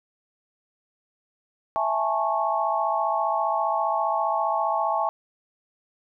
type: chord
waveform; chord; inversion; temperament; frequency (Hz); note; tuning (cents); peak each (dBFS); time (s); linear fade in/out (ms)
sine; A major seventh; second; just; 660 / 825 / 880 / 1100; E5 / G#5 / A5 / C#6; +2 / -12 / 0 / -14; -27; 1.76-5.09; 0
effects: none